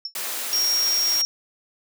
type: tone with exponential decay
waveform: sine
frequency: 5400 Hz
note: E8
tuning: 41 cents sharp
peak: -23 dBFS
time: 0.05-0.14 s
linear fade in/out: 2 ms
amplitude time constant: 18 ms
type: high-pass noise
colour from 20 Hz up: white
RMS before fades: -29 dBFS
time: 0.15-1.22 s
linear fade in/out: 5 ms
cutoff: 350 Hz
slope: 12 dB/octave
type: tone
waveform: sine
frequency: 5588 Hz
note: F8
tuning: in tune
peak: -19 dBFS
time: 0.53-1.25 s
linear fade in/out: 0 ms
effects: none